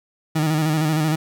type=tone with vibrato; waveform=30% pulse; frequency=155.56 Hz; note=D#3; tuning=in tune; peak=-15 dBFS; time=0.35-1.16 s; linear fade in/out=10 ms; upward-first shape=square; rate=13 Hz; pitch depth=44 cents each way; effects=none